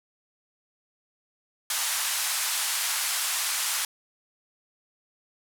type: band-pass noise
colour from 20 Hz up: white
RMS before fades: -28 dBFS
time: 1.7-3.85 s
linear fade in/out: 2 ms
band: 830 to 12000 Hz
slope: 24 dB/octave
effects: none